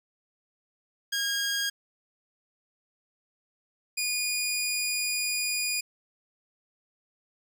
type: tone pair in turn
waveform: 15% pulse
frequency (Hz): 1628 / 2448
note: G#6 / D#7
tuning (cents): -35 / -29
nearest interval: perfect fifth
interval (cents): 706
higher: second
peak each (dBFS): -20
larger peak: neither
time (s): 1.12-1.7 / 3.97-5.81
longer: second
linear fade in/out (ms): 10
effects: none